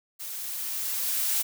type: noise with level ramp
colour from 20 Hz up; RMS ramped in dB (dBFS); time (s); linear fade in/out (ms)
blue; -37 to -25; 0.19-1.43; 20
effects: none